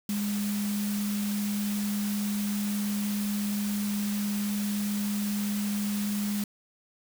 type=tone in noise; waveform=sine; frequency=205.5 Hz; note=G#3; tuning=18 cents flat; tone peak=-27 dBFS; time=0.09-6.44 s; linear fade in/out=2 ms; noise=white; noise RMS=-38 dBFS; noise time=0.09-6.44 s; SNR=+8 dB; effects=none